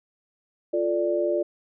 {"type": "chord", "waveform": "sine", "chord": "D minor", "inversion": "first", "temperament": "equal", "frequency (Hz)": [349.2, 440, 587.3], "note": ["F4", "A4", "D5"], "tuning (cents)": [0, 0, 0], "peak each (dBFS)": [-25, -30, -24], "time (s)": [0.73, 1.43], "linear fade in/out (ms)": 10, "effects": []}